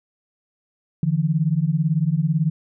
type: beating tone pair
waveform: sine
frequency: 149.1 / 167.1 Hz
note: D3 / E3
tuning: +27 / +24 cents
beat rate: 18 Hz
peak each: -20 dBFS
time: 1.03-2.5 s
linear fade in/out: 2 ms
effects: none